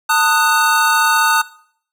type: chord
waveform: square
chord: D# diminished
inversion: second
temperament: equal with one note detuned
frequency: 894.9 / 1244.5 / 1480 Hz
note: A5 / D#6 / F#6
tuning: +29 / 0 / 0 cents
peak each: -17 dBFS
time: 0.09-1.42 s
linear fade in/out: 10 ms
effects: noise-tail reverb RT60 0.6 s tail -20 dB re dry